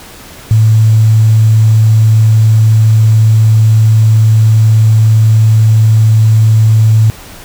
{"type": "tone with quantisation", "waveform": "sine", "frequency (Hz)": 110, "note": "A2", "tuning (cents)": 0, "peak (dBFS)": -3, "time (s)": [0.51, 7.1], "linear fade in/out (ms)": 0, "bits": 5, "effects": ["pink hiss -32 dBFS RMS until 7.44 s"]}